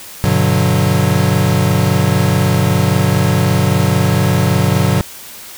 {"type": "chord", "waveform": "square", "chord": "G major seventh", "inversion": "none", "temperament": "equal with one note detuned", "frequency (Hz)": [98, 122.97, 146.83, 185], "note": ["G2", "B2", "D3", "F#3"], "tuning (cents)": [0, -7, 0, 0], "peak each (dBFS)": -17, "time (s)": [0.24, 5.01], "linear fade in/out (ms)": 0, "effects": ["white hiss -33 dBFS RMS until 5.57 s"]}